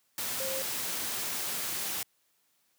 sine tone in noise, 532 Hz, C5, 29 cents sharp, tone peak -35 dBFS, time 0.4-0.62 s, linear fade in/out 2 ms, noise white, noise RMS -34 dBFS, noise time 0.18-2.03 s, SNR -4 dB, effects white hiss -72 dBFS RMS until 2.78 s + high-pass 100 Hz 12 dB/octave

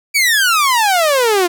sawtooth exponential sweep, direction down, 2341 to 340 Hz, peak -7 dBFS, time 0.14-1.48 s, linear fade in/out 20 ms, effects none

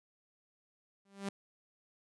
sawtooth tone with exponential growth, 197.7 Hz, G3, 15 cents sharp, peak -30 dBFS, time 1.05-1.29 s, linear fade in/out 5 ms, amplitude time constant 52 ms, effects resampled to 24000 Hz

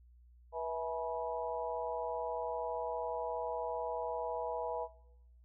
harmonic tone with a mistuned harmonic, 162.5 Hz, E3, 24 cents flat, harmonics 3 / 4 / 5 / 6, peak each -40 / -41 / -42 / -43 dBFS, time 0.52-4.88 s, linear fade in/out 50 ms, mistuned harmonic 5, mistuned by +64 cents, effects noise-tail reverb RT60 0.9 s tail -19 dB re dry + added 60 Hz sine -58 dBFS peak until 5.44 s

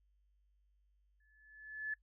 sine tone with exponential growth, 1727 Hz, A6, 33 cents flat, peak -34 dBFS, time 1.2-1.94 s, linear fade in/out 5 ms, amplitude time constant 160 ms, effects noise-tail reverb RT60 0.1 s tail -24 dB re dry + added 50 Hz sine -70 dBFS peak until 2.02 s

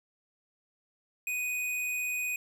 square tone, 2489 Hz, D#7, in tune, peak -31 dBFS, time 1.27-2.36 s, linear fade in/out 2 ms, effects none

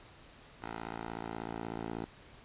10% pulse tone with band-pass filter sweep, 56.4 Hz, A1, 44 cents sharp, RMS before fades -41 dBFS, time 0.62-2.05 s, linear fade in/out 5 ms, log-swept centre 1100 to 500 Hz, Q 0.84, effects pink hiss -56 dBFS RMS until 2.44 s + resampled to 8000 Hz

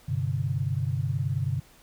sine chord, G suspended fourth, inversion none, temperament equal with one note detuned, 98 / 128.27 / 146.83 Hz, G2 / C3 / D3, 0 / -34 / 0 cents, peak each -30 / -28 / -30 dBFS, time 0.08-1.6 s, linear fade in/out 10 ms, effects pink hiss -56 dBFS RMS until 1.82 s

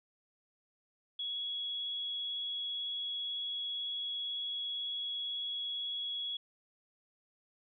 sine tone with vibrato, 3348 Hz, G#7, 13 cents sharp, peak -35 dBFS, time 1.19-6.37 s, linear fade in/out 5 ms, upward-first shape sine, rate 18 Hz, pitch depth 10 cents each way, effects none

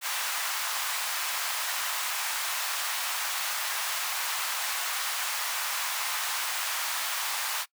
pink high-pass noise, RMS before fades -31 dBFS, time 0.01-7.66 s, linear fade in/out 50 ms, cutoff 880 Hz, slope 24 dB/octave, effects noise-tail reverb RT60 0.1 s tail -22 dB re dry

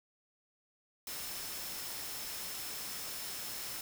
sine tone in noise, 5280 Hz, E8, 2 cents sharp, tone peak -49 dBFS, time 1.07-3.81 s, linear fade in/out 2 ms, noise white, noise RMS -42 dBFS, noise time 1.07-3.81 s, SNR -10 dB, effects none

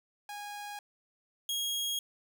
sawtooth tone pair in turn, 823 / 3280 Hz, G#5 / G#7, -16 / -22 cents, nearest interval 2 octaves, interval 2394 cents, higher second, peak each -36 / -28 dBFS, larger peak second, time 0.29-0.79 / 1.49-1.99 s, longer neither, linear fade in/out 2 ms, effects none

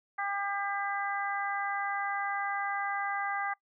harmonic tone, 400 Hz, G4, 35 cents sharp, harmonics 2 / 3 / 4 / 5, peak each -34 / -36 / -37 / -38 dBFS, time 0.18-3.54 s, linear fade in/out 10 ms, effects noise-tail reverb RT60 0.1 s tail -22 dB re dry

